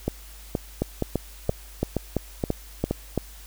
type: two click trains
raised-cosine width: 2 ms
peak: -9 / -10 dBFS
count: 8 / 7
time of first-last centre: 0.82-3.177 / 0.08-2.91 s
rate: 2.97 / 2.12 Hz
effects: added 50 Hz sine -43 dBFS peak until 3.46 s + white hiss -48 dBFS RMS until 3.46 s